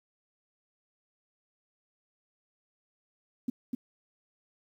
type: tone with echo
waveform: sine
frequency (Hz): 249.7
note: B3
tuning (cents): +19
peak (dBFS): -26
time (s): 3.48-3.5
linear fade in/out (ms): 5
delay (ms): 250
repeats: 1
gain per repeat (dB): -2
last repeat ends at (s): 3.75
effects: 10-bit